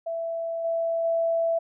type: tone with level steps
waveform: sine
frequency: 664 Hz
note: E5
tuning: 12 cents sharp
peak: -27 / -23 / -21 dBFS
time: 0.06-1.59 s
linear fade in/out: 10 ms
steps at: 0.64 / 1.04 s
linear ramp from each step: 10 ms
effects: none